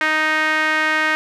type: tone with band-pass filter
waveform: sawtooth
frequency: 311.1 Hz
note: D#4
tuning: in tune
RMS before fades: -18 dBFS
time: 0.01-1.15 s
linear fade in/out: 0 ms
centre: 1800 Hz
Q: 2.9
effects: none